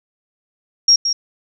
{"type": "tone with echo", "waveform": "sine", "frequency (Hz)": 5588, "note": "F8", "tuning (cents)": 0, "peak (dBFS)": -7, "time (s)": [0.88, 0.96], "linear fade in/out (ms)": 5, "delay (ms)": 170, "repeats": 1, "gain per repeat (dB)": -8, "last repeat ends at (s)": 1.13, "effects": []}